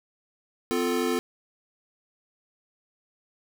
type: chord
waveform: square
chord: F major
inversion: second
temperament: equal with one note detuned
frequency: 255.4 / 349.2 / 440 Hz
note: C4 / F4 / A4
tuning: -42 / 0 / 0 cents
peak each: -29 dBFS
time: 0.71-1.19 s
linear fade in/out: 0 ms
effects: none

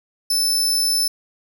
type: tone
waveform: sawtooth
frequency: 5274 Hz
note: E8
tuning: in tune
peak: -14 dBFS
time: 0.3-1.08 s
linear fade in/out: 5 ms
effects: none

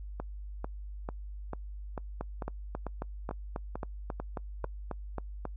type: two click trains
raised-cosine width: 1 ms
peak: -21 / -22 dBFS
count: 13 / 11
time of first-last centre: 2.21-5.453 / 0.2-4.644 s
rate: 3.7 / 2.25 Hz
effects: noise-tail reverb RT60 0.1 s tail -26 dB re dry + added 50 Hz sine -39 dBFS peak until 5.56 s

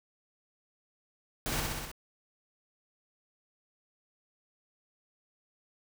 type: noise with echo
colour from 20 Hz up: pink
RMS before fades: -34 dBFS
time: 1.46-1.6 s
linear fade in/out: 0 ms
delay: 63 ms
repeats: 5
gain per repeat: -2 dB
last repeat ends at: 1.915 s
effects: none

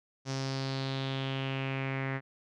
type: tone with low-pass filter sweep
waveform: sawtooth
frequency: 134.4 Hz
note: C3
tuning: 47 cents sharp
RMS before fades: -34 dBFS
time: 0.25-2.21 s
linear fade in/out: 50 ms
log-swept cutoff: 5800 to 1900 Hz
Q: 4
effects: none

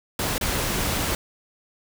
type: noise with dropouts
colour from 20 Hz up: pink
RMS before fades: -25 dBFS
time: 0.19-1.15 s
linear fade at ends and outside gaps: 2 ms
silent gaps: 0.381-0.411 s
effects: none

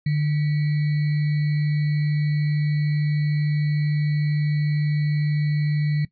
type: tone with sample-and-hold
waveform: sine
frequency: 148.9 Hz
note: D3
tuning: 24 cents sharp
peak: -18 dBFS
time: 0.06-6.05 s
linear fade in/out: 5 ms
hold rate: 2100 Hz
effects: noise-tail reverb RT60 0.1 s tail -19 dB re dry + resampled to 11025 Hz

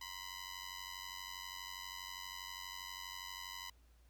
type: ring-modulated tone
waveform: 10% pulse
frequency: 998 Hz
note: B5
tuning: 18 cents sharp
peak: -34 dBFS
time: 0.01-3.7 s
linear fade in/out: 5 ms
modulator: 46.2 Hz
effects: added 58 Hz sine -63 dBFS peak until 4.09 s + pink hiss -74 dBFS RMS until 4.09 s

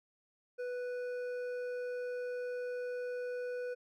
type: tone with hard clipping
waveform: triangle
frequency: 493.9 Hz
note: B4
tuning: in tune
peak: -38 dBFS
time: 0.58-3.75 s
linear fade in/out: 20 ms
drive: 11 dB
effects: none

